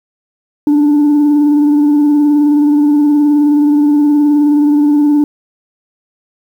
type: tone with vibrato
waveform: sine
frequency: 293.7 Hz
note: D4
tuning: in tune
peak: -4 dBFS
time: 0.67-5.24 s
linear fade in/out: 2 ms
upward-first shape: sine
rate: 19 Hz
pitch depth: 30 cents each way
effects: tanh soft clip ceiling -5 dBFS + 7-bit